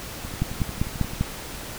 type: two click trains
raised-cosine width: 5 ms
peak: -21 / -9 dBFS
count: 11 / 5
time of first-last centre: 0.25-1.135 / 0.42-1.211 s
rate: 11.3 / 5.06 Hz
effects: pink hiss -36 dBFS RMS until 1.78 s